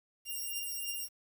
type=beating tone pair; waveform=5% pulse; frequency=2794 / 2797.1 Hz; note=F7 / F7; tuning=0 / +2 cents; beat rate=3.1 Hz; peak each=-31 / -29 dBFS; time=0.25-1.09 s; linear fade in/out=50 ms; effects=10-bit